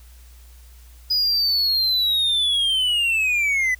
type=linear sweep; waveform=triangle; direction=down; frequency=4978 to 1975.5 Hz; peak=-16 dBFS; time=1.1-3.75 s; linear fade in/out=10 ms; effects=added 60 Hz sine -43 dBFS peak until 3.79 s + white hiss -54 dBFS RMS until 3.79 s